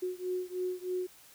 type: beating tone pair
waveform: sine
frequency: 363.7 / 366.9 Hz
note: F#4 / F#4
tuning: -30 / -15 cents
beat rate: 3.2 Hz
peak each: -35 / -36 dBFS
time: 0.02-1.07 s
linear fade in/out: 10 ms
effects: white hiss -57 dBFS RMS until 1.34 s